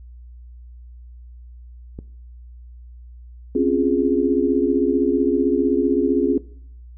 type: click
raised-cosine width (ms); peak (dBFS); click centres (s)
3; -20; 1.989
type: chord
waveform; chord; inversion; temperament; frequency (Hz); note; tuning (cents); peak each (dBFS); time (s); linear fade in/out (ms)
sine; Db major seventh; third; equal; 261.6 / 277.2 / 349.2 / 415.3; C4 / Db4 / F4 / Ab4; 0 / 0 / 0 / 0; -21; 3.55-6.38; 5
effects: noise-tail reverb RT60 0.6 s tail -19 dB re dry + added 60 Hz sine -38 dBFS peak until 6.97 s